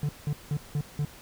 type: tone bursts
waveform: triangle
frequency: 146.83 Hz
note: D3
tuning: in tune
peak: -23 dBFS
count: 5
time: 0.03-1.05 s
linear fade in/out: 2 ms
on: 60 ms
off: 180 ms
effects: pink hiss -49 dBFS RMS until 1.21 s